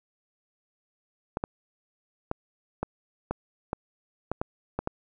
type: clicks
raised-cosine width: 1 ms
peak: -14 dBFS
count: 10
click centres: 1.371 / 1.439 / 2.314 / 2.83 / 3.31 / 3.731 / 4.316 / 4.415 / 4.79 / 4.874 s
effects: none